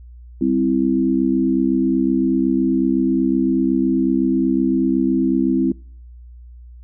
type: chord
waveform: sine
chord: C major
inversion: second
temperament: equal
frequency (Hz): 196 / 261.6 / 329.6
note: G3 / C4 / E4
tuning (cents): 0 / 0 / 0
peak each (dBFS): -22 / -17 / -19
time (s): 0.41-5.72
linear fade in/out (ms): 5
effects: noise-tail reverb RT60 0.5 s tail -26 dB re dry + added 60 Hz sine -37 dBFS peak until 6.83 s